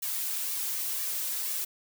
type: noise with flanger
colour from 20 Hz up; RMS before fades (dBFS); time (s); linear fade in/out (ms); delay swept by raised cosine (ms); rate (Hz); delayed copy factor
blue; -32; 0.02-1.65; 10; 1.7 to 3.3; 2; +0.6
effects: none